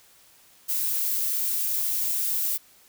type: noise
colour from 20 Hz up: violet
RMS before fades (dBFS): -26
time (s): 0.68-2.58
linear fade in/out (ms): 20
effects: white hiss -56 dBFS RMS until 2.88 s